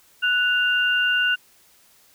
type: tone pair together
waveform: sine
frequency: 1478 / 2795 Hz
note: F#6 / F7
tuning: -2 / +1 cents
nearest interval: major seventh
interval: 1103 cents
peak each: -19 / -22 dBFS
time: 0.22-1.36 s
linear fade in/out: 20 ms
effects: white hiss -56 dBFS RMS until 2.14 s